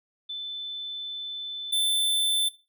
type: tone pair in turn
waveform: sine / square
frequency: 3520 / 3534 Hz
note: A7 / A7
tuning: 0 / +7 cents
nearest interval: unison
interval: 7 cents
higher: second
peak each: -31 / -22 dBFS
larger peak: second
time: 0.29-1.72 / 1.72-2.49 s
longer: first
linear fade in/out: 10 ms
effects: noise-tail reverb RT60 0.3 s tail -18 dB re dry